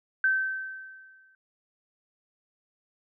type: tone with exponential decay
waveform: sine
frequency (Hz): 1545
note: G6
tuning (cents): -26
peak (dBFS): -19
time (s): 0.24-1.35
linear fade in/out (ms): 2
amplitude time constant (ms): 240
effects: none